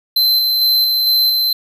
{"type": "tone with tremolo", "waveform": "square", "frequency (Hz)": 4084, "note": "C8", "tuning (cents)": -43, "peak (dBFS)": -11, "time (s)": [0.16, 1.53], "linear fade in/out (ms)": 5, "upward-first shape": "square", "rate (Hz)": 2.2, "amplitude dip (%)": 25, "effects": []}